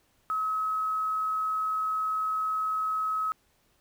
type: tone with quantisation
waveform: sine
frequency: 1281 Hz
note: E6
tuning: 50 cents flat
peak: -26 dBFS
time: 0.3-3.32 s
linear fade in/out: 0 ms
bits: 9
effects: pink hiss -68 dBFS RMS until 3.8 s